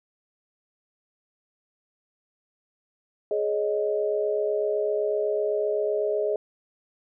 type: chord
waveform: sine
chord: Ab suspended fourth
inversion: none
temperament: equal with one note detuned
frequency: 420.1 / 554.4 / 622.3 Hz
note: Ab4 / Db5 / Eb5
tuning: +20 / 0 / 0 cents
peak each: -25 / -31 / -27 dBFS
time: 3.31-6.36 s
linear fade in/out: 2 ms
effects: none